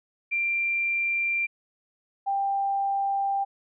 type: tone pair in turn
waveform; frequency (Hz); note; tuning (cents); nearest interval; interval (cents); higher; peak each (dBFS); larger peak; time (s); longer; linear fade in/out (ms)
sine; 2370 / 790.9; D7 / G5; +15 / +15; octave + perfect fifth; 1900; first; -23; neither; 0.31-1.47 / 2.26-3.45; second; 20
effects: none